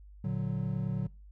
triangle chord, Bb augmented, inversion none, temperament equal, 116.54 / 146.83 / 185 Hz, Bb2 / D3 / F#3, 0 / 0 / 0 cents, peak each -33 / -32 / -32 dBFS, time 0.24-1.07 s, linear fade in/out 5 ms, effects noise-tail reverb RT60 0.3 s tail -23 dB re dry + added 50 Hz sine -49 dBFS peak until 1.31 s

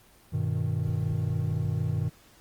triangle chord, G augmented, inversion none, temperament equal with one note detuned, 98 / 122.05 / 155.56 Hz, G2 / B2 / D#3, 0 / -20 / 0 cents, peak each -28 dBFS, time 0.32-2.1 s, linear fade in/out 20 ms, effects pink hiss -57 dBFS RMS until 2.4 s + Opus 24 kbps

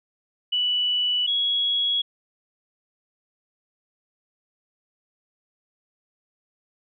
sine tone pair in turn, 2960 / 3335 Hz, F#7 / G#7, 0 / +7 cents, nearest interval major second, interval 207 cents, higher second, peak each -20 dBFS, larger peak neither, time 0.52-1.27 / 1.27-2.02 s, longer neither, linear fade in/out 10 ms, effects none

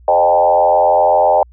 sine tone with frequency modulation, 698.5 Hz, F5, in tune, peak -8 dBFS, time 0.08-1.43 s, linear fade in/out 2 ms, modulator 87.6 Hz, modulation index 2, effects added 60 Hz sine -40 dBFS peak until 1.52 s

